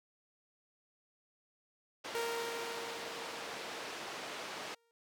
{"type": "band-pass noise", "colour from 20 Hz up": "pink", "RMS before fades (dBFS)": -44, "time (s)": [2.04, 4.75], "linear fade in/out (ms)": 10, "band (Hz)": [400, 5200], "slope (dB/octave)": 12}
{"type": "tone with exponential decay", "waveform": "sawtooth", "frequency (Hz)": 464.9, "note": "A#4", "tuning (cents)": -5, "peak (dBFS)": -30, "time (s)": [2.15, 4.91], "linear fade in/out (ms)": 0, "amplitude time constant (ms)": 600}
{"effects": []}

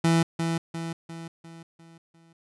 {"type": "tone with echo", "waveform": "30% pulse", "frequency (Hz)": 165.6, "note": "E3", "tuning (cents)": 8, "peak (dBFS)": -16, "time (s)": [0.04, 0.23], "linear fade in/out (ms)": 5, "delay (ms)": 350, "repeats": 6, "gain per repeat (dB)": -6, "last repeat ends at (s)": 2.33, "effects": ["resampled to 24000 Hz"]}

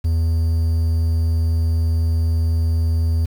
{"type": "tone with quantisation", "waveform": "triangle", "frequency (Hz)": 82, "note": "E2", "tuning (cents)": -9, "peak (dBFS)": -13, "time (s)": [0.04, 3.26], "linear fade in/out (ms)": 10, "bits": 7, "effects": []}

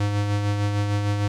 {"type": "tone with tremolo", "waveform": "square", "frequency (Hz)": 102.6, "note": "G#2", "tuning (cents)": -21, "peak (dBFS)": -20, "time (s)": [0, 1.28], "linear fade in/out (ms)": 5, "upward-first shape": "sine", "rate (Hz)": 6.6, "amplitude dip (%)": 35, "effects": ["low-pass 7000 Hz 12 dB/octave", "9-bit"]}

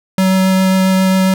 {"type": "tone with vibrato", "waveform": "square", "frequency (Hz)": 188.8, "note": "F#3", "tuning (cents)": 35, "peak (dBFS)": -10, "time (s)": [0.18, 1.34], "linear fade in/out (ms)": 2, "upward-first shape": "triangle", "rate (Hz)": 7.4, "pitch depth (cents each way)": 9, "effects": []}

